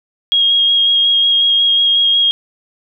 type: tone with vibrato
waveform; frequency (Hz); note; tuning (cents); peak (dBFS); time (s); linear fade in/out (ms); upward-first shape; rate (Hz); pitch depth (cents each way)
sine; 3268; G#7; -29; -9; 0.32-2.31; 0; square; 5.5; 10
effects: none